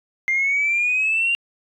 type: exponential sweep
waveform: sine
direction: up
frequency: 2093 to 2794 Hz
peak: -16 dBFS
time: 0.28-1.35 s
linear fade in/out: 0 ms
effects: tanh soft clip ceiling -13 dBFS